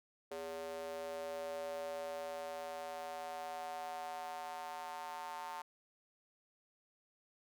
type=tone with high-pass filter sweep; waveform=square; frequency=81.6 Hz; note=E2; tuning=17 cents flat; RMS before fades=-44 dBFS; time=0.31-5.62 s; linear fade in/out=5 ms; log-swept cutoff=480 to 900 Hz; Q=5.3; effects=none